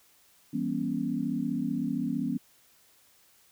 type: chord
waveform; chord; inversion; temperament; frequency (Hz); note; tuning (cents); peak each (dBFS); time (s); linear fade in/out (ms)
sine; C# half-diminished seventh; first; equal with one note detuned; 164.81 / 196 / 241.7 / 277.2; E3 / G3 / B3 / C#4; 0 / 0 / -37 / 0; -36 / -35 / -31 / -32; 0.53-2.38; 10
effects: white hiss -62 dBFS RMS until 3.51 s